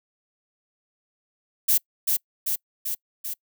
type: noise with echo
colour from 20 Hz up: violet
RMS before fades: -19 dBFS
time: 1.68-1.78 s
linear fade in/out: 10 ms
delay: 390 ms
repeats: 4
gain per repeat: -3 dB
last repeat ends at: 3.34 s
effects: noise-tail reverb RT60 0.1 s tail -26 dB re dry